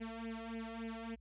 sawtooth tone with flanger, 226.8 Hz, A#3, 47 cents flat, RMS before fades -44 dBFS, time 0-1.16 s, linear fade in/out 20 ms, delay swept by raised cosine 0.4 to 1.6 ms, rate 3.5 Hz, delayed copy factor +1, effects added 60 Hz sine -59 dBFS peak until 1.2 s + resampled to 8000 Hz

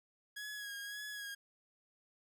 sawtooth tone with vibrato, 1661.2 Hz, G#6, in tune, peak -39 dBFS, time 0.36-1.35 s, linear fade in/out 10 ms, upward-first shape sine, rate 1.8 Hz, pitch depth 36 cents each way, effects none

